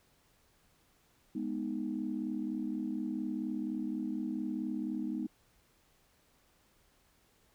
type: chord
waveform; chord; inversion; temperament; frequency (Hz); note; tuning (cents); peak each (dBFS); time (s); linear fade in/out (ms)
sine; G# minor; none; equal; 207.7 / 246.9 / 311.1; G#3 / B3 / D#4; 0 / 0 / 0; -38 / -37 / -37; 1.35-5.27; 5
effects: tanh soft clip ceiling -24 dBFS + pink hiss -69 dBFS RMS until 7.54 s